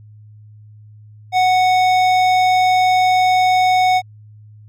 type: tone with hard clipping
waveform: sine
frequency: 739 Hz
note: F#5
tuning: 2 cents flat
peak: -13 dBFS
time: 1.32-4.02 s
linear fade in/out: 50 ms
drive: 13 dB
effects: added 106 Hz sine -39 dBFS peak until 4.68 s